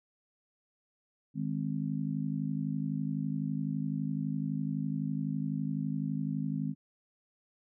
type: harmonic tone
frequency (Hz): 51.91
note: G#1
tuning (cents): 0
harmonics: 3 / 4 / 5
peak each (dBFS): -34 / -35 / -36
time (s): 1.34-6.75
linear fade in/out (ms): 50
effects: none